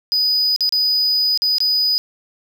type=tone with dropouts; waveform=triangle; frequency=4970 Hz; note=D#8; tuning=3 cents flat; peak=-13 dBFS; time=0.12-1.98 s; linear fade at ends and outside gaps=0 ms; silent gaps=0.562-0.607 / 0.692-0.724 / 1.375-1.42 / 1.583-1.604 s; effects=none